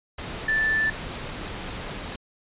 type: tone in noise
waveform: sine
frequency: 1760 Hz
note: A6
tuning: in tune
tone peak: -20 dBFS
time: 0.48-0.9 s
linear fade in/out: 5 ms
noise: pink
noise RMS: -34 dBFS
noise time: 0.18-2.16 s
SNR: +11 dB
effects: resampled to 8000 Hz